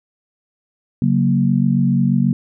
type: chord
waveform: sine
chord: F# major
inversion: second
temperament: equal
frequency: 138.59 / 185 / 233.1 Hz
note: C#3 / F#3 / A#3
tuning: 0 / 0 / 0 cents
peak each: -17 dBFS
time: 1.02-2.33 s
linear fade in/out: 2 ms
effects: none